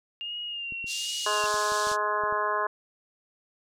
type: tone with vibrato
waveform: sine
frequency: 2810 Hz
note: F7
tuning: 10 cents sharp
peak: -32 dBFS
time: 0.21-1.46 s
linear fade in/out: 0 ms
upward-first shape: sine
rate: 1.3 Hz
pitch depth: 47 cents each way
type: clicks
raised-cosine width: 3 ms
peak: -33 dBFS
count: 9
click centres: 0.723 / 0.843 / 1.44 / 1.542 / 1.72 / 1.871 / 1.916 / 2.237 / 2.325 s
type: band-pass noise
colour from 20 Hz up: white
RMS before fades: -35 dBFS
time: 0.86-1.97 s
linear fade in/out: 50 ms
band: 3400 to 7300 Hz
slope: 24 dB/octave
type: harmonic tone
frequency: 210 Hz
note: G#3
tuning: 19 cents sharp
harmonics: 2 / 3 / 4 / 5 / 6 / 7 / 8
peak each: -34 / -33 / -38 / -27 / -35 / -36 / -34 dBFS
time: 1.26-2.67 s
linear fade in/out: 5 ms
effects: none